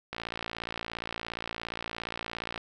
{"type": "click train", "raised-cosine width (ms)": 0.3, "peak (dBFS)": -18, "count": 141, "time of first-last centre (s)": [0.13, 2.578], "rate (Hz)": 57.2, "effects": []}